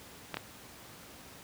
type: clicks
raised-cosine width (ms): 0.3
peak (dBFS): -18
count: 2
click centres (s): 0.343 / 0.37
effects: pink hiss -51 dBFS RMS until 1.43 s + high-pass 80 Hz 12 dB/octave